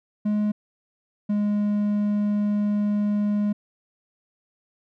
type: tone pair in turn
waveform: triangle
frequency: 209.7 / 207.1 Hz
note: G#3 / G#3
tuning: +17 / -5 cents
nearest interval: unison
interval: 22 cents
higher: first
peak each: -18 dBFS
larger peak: neither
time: 0.25-0.52 / 1.29-3.53 s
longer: second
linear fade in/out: 10 ms
effects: none